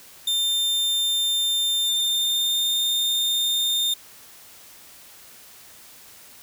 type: tone with pitch glide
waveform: 40% pulse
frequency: 3600 to 3631 Hz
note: A7 to A#7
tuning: +39 to -46 cents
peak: -19 dBFS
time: 0.27-3.94 s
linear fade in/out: 5 ms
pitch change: +15 cents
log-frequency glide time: 1.83-2.76 s
effects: white hiss -47 dBFS RMS until 6.42 s